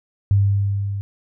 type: tone with level ramp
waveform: sine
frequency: 99.8 Hz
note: G2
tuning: 32 cents sharp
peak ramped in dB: -11 to -23 dBFS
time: 0.31-1.01 s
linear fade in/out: 0 ms
effects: none